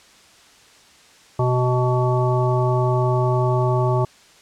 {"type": "harmonic tone", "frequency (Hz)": 125.3, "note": "B2", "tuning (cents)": 25, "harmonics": [1, 3, 5, 7, 9], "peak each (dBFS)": [-18, -23, -25, -26, -28], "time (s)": [1.39, 4.05], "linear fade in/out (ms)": 5, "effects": ["white hiss -50 dBFS RMS until 4.41 s", "low-pass 7000 Hz 12 dB/octave"]}